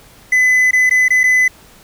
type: tone with dropouts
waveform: triangle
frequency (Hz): 2011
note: B6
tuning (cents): +31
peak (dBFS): -7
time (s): 0.32-1.48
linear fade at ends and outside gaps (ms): 5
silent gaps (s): 0.71-0.731 / 0.896-0.909 / 1.083-1.104 / 1.234-1.238
effects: pink hiss -44 dBFS RMS until 1.83 s